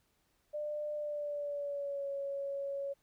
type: tone with pitch glide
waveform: sine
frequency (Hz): 597 to 557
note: D5 to C#5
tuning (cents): +28 to +8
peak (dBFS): -35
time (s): 0.53-2.94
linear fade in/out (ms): 20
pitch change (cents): -120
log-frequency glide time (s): 0.95-2.08
effects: pink hiss -75 dBFS RMS until 3.02 s